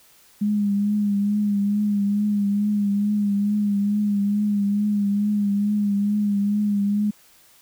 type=tone with vibrato; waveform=sine; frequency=204.8 Hz; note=G#3; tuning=24 cents flat; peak=-18 dBFS; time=0.41-7.11 s; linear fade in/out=10 ms; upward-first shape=triangle; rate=2.3 Hz; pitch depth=43 cents each way; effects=white hiss -54 dBFS RMS until 7.61 s